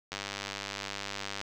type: click train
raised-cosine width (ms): 0.2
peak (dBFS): -18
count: 130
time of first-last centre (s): 0.12-1.414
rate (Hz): 99.7
effects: none